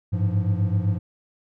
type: tone cluster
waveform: triangle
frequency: 99 / 106.8 / 173.5 Hz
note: G2 / G#2 / F3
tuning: +18 / +49 / -11 cents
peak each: -20 / -22 / -26 dBFS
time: 0.12-0.99 s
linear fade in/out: 20 ms
effects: none